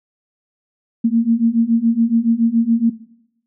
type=beating tone pair; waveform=sine; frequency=226.3 / 233.4 Hz; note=A3 / A#3; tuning=+49 / +2 cents; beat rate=7.1 Hz; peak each=-15 dBFS; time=1.04-2.9 s; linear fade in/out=10 ms; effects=noise-tail reverb RT60 0.8 s tail -18 dB re dry